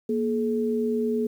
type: tone pair together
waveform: sine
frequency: 235.7 / 426.9 Hz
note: A#3 / G#4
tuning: +19 / +48 cents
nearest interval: minor seventh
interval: 1029 cents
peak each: -25 dBFS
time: 0.09-1.27 s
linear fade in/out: 5 ms
effects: 9-bit